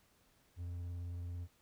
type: tone with vibrato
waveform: triangle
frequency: 87.31 Hz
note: F2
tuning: in tune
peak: -38 dBFS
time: 0.56-1.48 s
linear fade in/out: 50 ms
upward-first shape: square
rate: 18 Hz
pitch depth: 15 cents each way
effects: pink hiss -71 dBFS RMS until 1.61 s